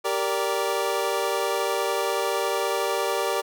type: chord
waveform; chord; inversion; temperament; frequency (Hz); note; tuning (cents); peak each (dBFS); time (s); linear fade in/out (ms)
25% pulse; G minor; none; equal with one note detuned; 392 / 466.2 / 582.6; G4 / Bb4 / D5; 0 / 0 / -14; -24; 0.04-3.42; 20
effects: none